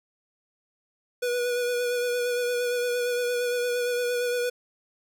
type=tone with vibrato; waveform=square; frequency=487.7 Hz; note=B4; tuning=22 cents flat; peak=-25 dBFS; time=1.22-4.5 s; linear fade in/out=10 ms; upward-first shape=sine; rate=8.7 Hz; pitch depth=22 cents each way; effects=none